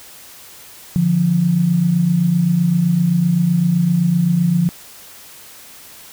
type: tone pair together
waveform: sine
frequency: 146.83 / 174.61 Hz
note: D3 / F3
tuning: 0 / 0 cents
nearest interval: minor third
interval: 300 cents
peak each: -19 / -13 dBFS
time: 0.96-4.69 s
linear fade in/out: 0 ms
effects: white hiss -40 dBFS RMS until 6.12 s